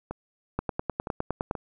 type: two click trains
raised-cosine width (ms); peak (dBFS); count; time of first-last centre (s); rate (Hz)
1; -13 / -19; 10 / 4; 0.59-1.511 / 0.11-1.552; 9.77 / 2.08
effects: none